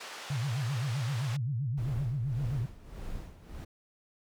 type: band-pass noise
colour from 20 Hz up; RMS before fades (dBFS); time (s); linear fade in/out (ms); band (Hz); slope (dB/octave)
pink; -44; 0-1.37; 10; 680 to 6200; 12
type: tone with vibrato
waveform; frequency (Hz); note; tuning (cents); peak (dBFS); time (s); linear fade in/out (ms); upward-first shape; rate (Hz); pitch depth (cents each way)
sine; 127.9; C3; -39; -29; 0.3-2.66; 5; sine; 7.7; 240
type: noise with tremolo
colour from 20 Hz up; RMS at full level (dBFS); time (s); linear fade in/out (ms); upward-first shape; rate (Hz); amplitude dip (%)
brown; -39; 1.77-3.65; 10; sine; 1.7; 75
effects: none